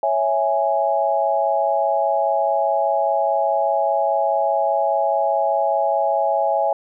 sine chord, C# minor, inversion none, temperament equal, 554.4 / 659.3 / 830.6 Hz, C#5 / E5 / G#5, 0 / 0 / 0 cents, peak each -22 / -20 / -20 dBFS, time 0.03-6.73 s, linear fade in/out 2 ms, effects none

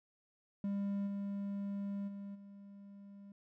triangle tone with level steps, 200 Hz, G3, 35 cents sharp, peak -32 / -35 / -41 / -49 dBFS, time 0.64-3.32 s, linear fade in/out 2 ms, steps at 1.06 / 2.07 / 2.34 s, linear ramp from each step 20 ms, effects none

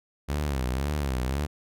sawtooth tone with vibrato, 68.3 Hz, C#2, 25 cents flat, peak -22 dBFS, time 0.28-1.47 s, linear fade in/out 20 ms, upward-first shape sine, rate 1.9 Hz, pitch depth 160 cents each way, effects none

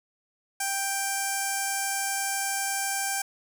5% pulse tone with notch filter, 786 Hz, G5, 4 cents sharp, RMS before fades -29 dBFS, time 0.6-3.22 s, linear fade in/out 5 ms, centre 3700 Hz, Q 0.69, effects none

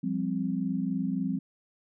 sine chord, F suspended second, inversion none, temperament equal with one note detuned, 174.61 / 198.16 / 261.6 Hz, F3 / G3 / C4, 0 / +19 / 0 cents, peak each -32 / -31 / -31 dBFS, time 0.03-1.39 s, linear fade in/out 10 ms, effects none

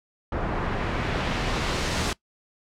pink noise with low-pass filter sweep, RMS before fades -27 dBFS, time 0.32-2.13 s, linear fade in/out 2 ms, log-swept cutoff 1200 to 7400 Hz, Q 0.79, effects noise-tail reverb RT60 0.1 s tail -21 dB re dry

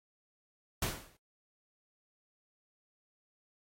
pink noise with exponential decay, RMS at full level -30 dBFS, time 0.82-1.17 s, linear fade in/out 5 ms, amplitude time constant 75 ms, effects AAC 48 kbps

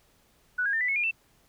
sine tone with pitch steps, 1480 / 1632.7 / 1801.2 / 1987 / 2192 / 2418 / 2668 Hz, F#6 / G#6 / A6 / B6 / C#7 / D7 / E7, 0 / -30 / +40 / +10 / -20 / +50 / +20 cents, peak -24 dBFS, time 0.58-1.112 s, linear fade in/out 10 ms, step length 76 ms, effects pink hiss -64 dBFS RMS until 1.48 s

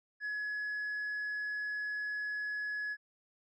sine tone with tanh clipping, 1691 Hz, G#6, 31 cents sharp, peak -35 dBFS, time 0.2-2.97 s, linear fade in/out 50 ms, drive 1 dB, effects none

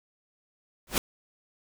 pink noise with exponential growth, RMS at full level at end -19 dBFS, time 0.87-0.98 s, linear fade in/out 2 ms, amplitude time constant 22 ms, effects none

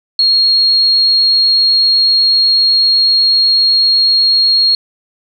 sine tone, 4277 Hz, C8, 37 cents sharp, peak -7 dBFS, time 0.19-4.75 s, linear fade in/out 2 ms, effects none

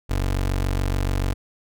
25% pulse tone, 47 Hz, F#1, 28 cents sharp, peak -17 dBFS, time 0.09-1.34 s, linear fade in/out 20 ms, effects none

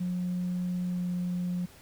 sine tone with pitch glide, 179.5 to 178.36 Hz, F3 to F3, +48 to +37 cents, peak -27 dBFS, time 0-1.66 s, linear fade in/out 10 ms, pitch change -11 cents, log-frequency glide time 0.87-1.06 s, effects tanh soft clip ceiling -25 dBFS + pink hiss -54 dBFS RMS until 1.81 s

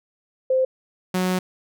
sine / sawtooth tone pair in turn, 520 / 183.85 Hz, C5 / F#3, -11 / -11 cents, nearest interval octave + tritone, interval 1800 cents, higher first, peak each -16 dBFS, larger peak neither, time 0.5-0.65 / 1.14-1.39 s, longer second, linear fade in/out 5 ms, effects none

